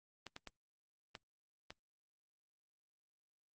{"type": "clicks", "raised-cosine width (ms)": 0.2, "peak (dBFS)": -29, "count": 5, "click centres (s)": [0.267, 0.364, 0.473, 1.152, 1.705], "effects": ["Opus 32 kbps"]}